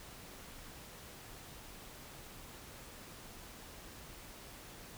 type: silence
effects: pink hiss -52 dBFS RMS until 4.97 s